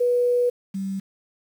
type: tone pair in turn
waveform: sine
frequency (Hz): 488.6 / 193.9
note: B4 / G3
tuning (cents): -19 / -19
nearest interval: octave + major third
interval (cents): 1600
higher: first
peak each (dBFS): -17 / -25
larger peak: first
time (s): 0-0.5 / 0.74-1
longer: first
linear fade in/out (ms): 10
effects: 8-bit